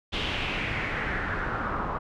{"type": "noise with low-pass filter sweep", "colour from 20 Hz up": "pink", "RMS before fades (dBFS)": -30, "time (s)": [0.12, 1.99], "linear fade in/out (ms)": 20, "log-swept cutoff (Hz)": [3300, 1100], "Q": 3.4, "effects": []}